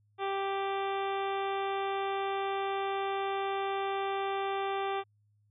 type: harmonic tone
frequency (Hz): 392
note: G4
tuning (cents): 0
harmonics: 1 / 2 / 3 / 4 / 5 / 6 / 7 / 8 / 9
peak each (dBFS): -34 / -34 / -38 / -46 / -47 / -46 / -49 / -51 / -48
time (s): 0.18-5.04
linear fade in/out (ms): 50
effects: added 104 Hz sine -66 dBFS peak until 5.5 s